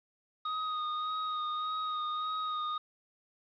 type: tone with vibrato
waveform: square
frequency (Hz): 1244.5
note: D#6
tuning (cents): 0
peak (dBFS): -33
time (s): 0.45-2.78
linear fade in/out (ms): 5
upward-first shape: sine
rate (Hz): 1.7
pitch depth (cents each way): 22
effects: resampled to 11025 Hz + 10-bit